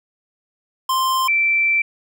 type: tone pair in turn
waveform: square / sine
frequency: 1046.5 / 2338 Hz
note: C6 / D7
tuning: 0 / -8 cents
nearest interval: octave + major second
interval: 1392 cents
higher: second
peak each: -17 / -14 dBFS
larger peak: second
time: 0.89-1.28 / 1.28-1.82 s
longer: second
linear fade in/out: 5 ms
effects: none